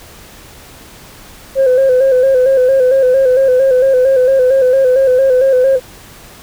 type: tone with vibrato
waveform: sine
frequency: 521 Hz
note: C5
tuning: 7 cents flat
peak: -5 dBFS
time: 1.55-5.8 s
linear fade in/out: 50 ms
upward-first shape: square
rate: 4.4 Hz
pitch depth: 52 cents each way
effects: tanh soft clip ceiling -4 dBFS + pink hiss -37 dBFS RMS until 6.42 s